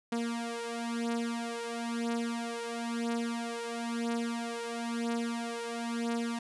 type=beating tone pair; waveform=sawtooth; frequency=233.1 / 234.1 Hz; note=A#3 / A#3; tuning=0 / +8 cents; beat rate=1 Hz; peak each=-31 / -32 dBFS; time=0.12-6.39 s; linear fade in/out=5 ms; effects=resampled to 24000 Hz